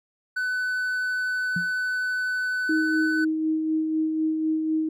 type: tone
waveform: triangle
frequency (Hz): 1502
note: F#6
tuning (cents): +26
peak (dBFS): -22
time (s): 0.36-3.25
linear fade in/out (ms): 10
type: tone with exponential decay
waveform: sine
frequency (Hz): 174.61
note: F3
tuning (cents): 0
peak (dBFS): -23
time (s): 1.56-1.72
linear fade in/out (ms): 5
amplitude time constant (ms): 33
type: tone with tremolo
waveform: sine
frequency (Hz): 315.1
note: D#4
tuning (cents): +22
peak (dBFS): -20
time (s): 2.69-4.89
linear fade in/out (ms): 5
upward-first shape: sine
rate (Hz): 4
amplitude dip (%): 35
effects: none